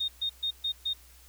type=tone bursts; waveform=sine; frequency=3692 Hz; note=A#7; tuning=17 cents flat; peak=-27 dBFS; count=5; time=0-0.935 s; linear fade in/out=10 ms; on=83 ms; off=130 ms; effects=added 62 Hz sine -55 dBFS peak until 1.28 s + white hiss -57 dBFS RMS until 1.28 s